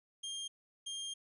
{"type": "tone bursts at uneven times", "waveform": "sawtooth", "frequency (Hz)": 3207, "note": "G7", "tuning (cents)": 39, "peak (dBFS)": -36, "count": 2, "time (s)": [[0.23, 0.48], [0.86, 1.14]], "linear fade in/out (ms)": 10, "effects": ["resampled to 24000 Hz", "13-bit"]}